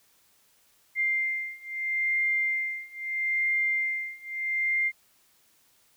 sine beating tone pair, 2100 / 2100.77 Hz, C7 / C7, +6 / +6 cents, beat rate 0.77 Hz, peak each -29 / -28 dBFS, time 0.95-4.92 s, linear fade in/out 50 ms, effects white hiss -64 dBFS RMS until 5.96 s

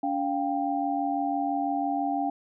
sine tone cluster, 284.4 / 701 / 787 Hz, C#4 / F5 / G5, +45 / +6 / +7 cents, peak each -29 / -30 / -29 dBFS, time 0.03-2.3 s, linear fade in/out 5 ms, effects none

